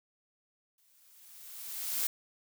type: noise with exponential growth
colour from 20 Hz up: blue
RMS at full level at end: -30 dBFS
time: 0.78-2.07 s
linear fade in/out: 2 ms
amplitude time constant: 280 ms
effects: none